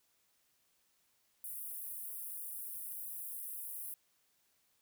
pink high-pass noise, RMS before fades -44 dBFS, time 1.44-3.94 s, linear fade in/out 2 ms, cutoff 10000 Hz, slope 48 dB/octave, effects white hiss -75 dBFS RMS until 4.81 s

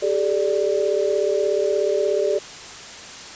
sine chord, G suspended second, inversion none, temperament equal with one note detuned, 392 / 428.7 / 587.3 Hz, G4 / A4 / D5, 0 / -45 / 0 cents, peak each -22 dBFS, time 0.02-2.39 s, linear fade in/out 10 ms, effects white hiss -37 dBFS RMS until 3.35 s + resampled to 16000 Hz

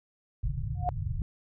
white low-pass noise, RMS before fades -32 dBFS, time 0.43-1.22 s, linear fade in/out 2 ms, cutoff 150 Hz, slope 96 dB/octave
sine tone with exponential growth, 718 Hz, F5, 48 cents sharp, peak -22 dBFS, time 0.75-0.89 s, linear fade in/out 0 ms, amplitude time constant 30 ms
effects none

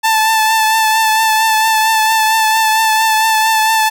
sawtooth tone with vibrato, 880 Hz, A5, in tune, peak -6 dBFS, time 0.03-3.9 s, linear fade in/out 20 ms, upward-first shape triangle, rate 4.4 Hz, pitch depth 28 cents each way, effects none

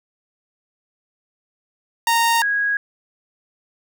sawtooth / sine tone pair in turn, 926 / 1649.9 Hz, A#5 / G#6, -12 / -12 cents, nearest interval minor seventh, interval 1000 cents, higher second, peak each -11 / -17 dBFS, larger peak first, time 2.07-2.42 / 2.42-2.77 s, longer neither, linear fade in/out 2 ms, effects none

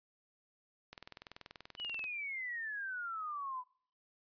click train, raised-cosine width 0.2 ms, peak -30 dBFS, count 24, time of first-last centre 0.93-2.041 s, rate 20.7 Hz
sine exponential sweep, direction down, 3000 to 987.8 Hz, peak -38 dBFS, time 1.77-3.64 s, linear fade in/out 50 ms
effects noise-tail reverb RT60 0.6 s tail -26 dB re dry + resampled to 11025 Hz

